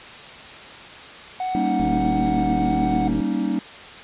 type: tone with vibrato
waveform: triangle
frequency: 740 Hz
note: F#5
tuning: in tune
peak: -21 dBFS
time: 1.4-3.08 s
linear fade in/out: 2 ms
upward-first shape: sine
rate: 1.6 Hz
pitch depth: 10 cents each way
type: chord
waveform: triangle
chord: Eb dominant seventh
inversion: first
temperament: just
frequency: 194.45 / 233.3 / 280 / 311.1 Hz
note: G3 / Bb3 / Db4 / Eb4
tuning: -14 / +2 / +18 / 0 cents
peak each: -24 dBFS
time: 1.55-3.59 s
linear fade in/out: 0 ms
type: click train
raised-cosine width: 3 ms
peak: -17 dBFS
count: 107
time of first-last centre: 1.8-3.204 s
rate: 75.5 Hz
effects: white hiss -39 dBFS RMS until 4.03 s + resampled to 8000 Hz